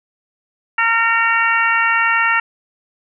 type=harmonic tone with a mistuned harmonic; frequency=458.4 Hz; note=A#4; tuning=29 cents flat; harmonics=2 / 3 / 4 / 5 / 6; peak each=-21 / -17 / -17 / -22 / -21 dBFS; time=0.78-2.4 s; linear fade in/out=5 ms; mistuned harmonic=5; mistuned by=-22 cents; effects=none